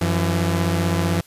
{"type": "tone pair together", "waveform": "sawtooth", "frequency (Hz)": [91.98, 168.2], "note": ["F#2", "E3"], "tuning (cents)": [-10, 35], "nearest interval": "minor seventh", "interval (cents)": 1045, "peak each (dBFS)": -17, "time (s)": [0.01, 1.21], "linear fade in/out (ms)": 5, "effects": ["white hiss -52 dBFS RMS until 1.26 s", "resampled to 32000 Hz"]}